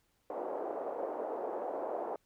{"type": "band-pass noise", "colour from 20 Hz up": "white", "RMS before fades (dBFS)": -38, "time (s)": [0.3, 2.16], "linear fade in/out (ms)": 2, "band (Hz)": [380, 720], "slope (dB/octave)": 24, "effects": ["pink hiss -75 dBFS RMS until 2.25 s"]}